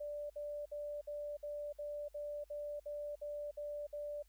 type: tone bursts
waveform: sine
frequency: 587.3 Hz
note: D5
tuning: in tune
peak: -40 dBFS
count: 12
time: 0-4.227 s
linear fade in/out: 10 ms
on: 300 ms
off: 57 ms
effects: added 50 Hz sine -65 dBFS peak until 4.28 s + white hiss -75 dBFS RMS until 4.28 s